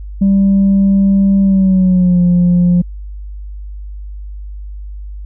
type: tone with pitch glide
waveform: sine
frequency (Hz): 196 to 176.65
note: G3 to F3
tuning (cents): 0 to +20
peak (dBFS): -5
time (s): 0.21-2.82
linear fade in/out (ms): 10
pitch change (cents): -180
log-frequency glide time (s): 1.41-2.21
effects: tanh soft clip ceiling -5 dBFS + added 50 Hz sine -24 dBFS peak until 5.25 s